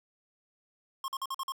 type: tone bursts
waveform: square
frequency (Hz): 1075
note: C6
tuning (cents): +47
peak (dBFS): -33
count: 6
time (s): 1.04-1.521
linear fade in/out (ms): 2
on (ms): 41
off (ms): 47
effects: none